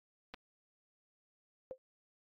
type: clicks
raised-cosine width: 0.3 ms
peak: -30 dBFS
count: 2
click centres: 0.339 / 0.343 s
type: tone with exponential decay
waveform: sine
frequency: 519 Hz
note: C5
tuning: 14 cents flat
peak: -36 dBFS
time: 1.71-1.78 s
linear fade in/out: 0 ms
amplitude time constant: 15 ms
effects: AAC 48 kbps